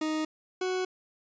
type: tone pair in turn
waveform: 40% pulse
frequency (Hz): 311.3 / 370.2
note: D#4 / F#4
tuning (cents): +1 / +1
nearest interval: minor third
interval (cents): 300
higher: second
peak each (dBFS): -27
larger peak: neither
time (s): 0.01-0.25 / 0.61-0.85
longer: neither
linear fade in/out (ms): 5
effects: resampled to 16000 Hz